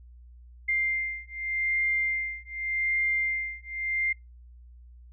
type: beating tone pair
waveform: sine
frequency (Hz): 2100 / 2100.85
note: C7 / C7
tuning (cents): +6 / +6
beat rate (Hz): 0.85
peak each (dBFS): -29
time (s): 0.68-4.13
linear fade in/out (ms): 10
effects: noise-tail reverb RT60 0.2 s tail -26 dB re dry + added 60 Hz sine -47 dBFS peak until 5.12 s